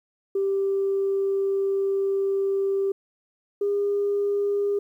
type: tone pair in turn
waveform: sine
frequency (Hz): 392 / 404.9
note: G4 / G#4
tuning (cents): 0 / -44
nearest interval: minor second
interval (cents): 56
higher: second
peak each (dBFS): -20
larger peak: neither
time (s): 0.35-2.92 / 3.61-4.79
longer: first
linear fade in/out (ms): 5
effects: tanh soft clip ceiling -16 dBFS + 10-bit